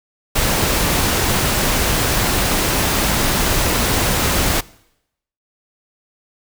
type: noise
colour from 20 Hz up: pink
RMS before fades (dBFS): -17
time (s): 0.35-4.61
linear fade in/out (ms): 10
effects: noise-tail reverb RT60 0.8 s tail -22 dB re dry